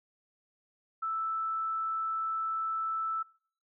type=tone; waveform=sine; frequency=1318.5 Hz; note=E6; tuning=in tune; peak=-30 dBFS; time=1.02-3.23 s; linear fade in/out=10 ms; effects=noise-tail reverb RT60 0.5 s tail -24 dB re dry